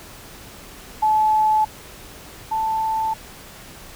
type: tone pair in turn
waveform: sine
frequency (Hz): 863 / 882.2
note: A5 / A5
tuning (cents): -34 / +4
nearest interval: unison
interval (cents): 38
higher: second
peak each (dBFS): -14 / -19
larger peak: first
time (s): 1.02-1.65 / 2.51-3.14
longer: neither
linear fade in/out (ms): 10
effects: pink hiss -41 dBFS RMS until 3.95 s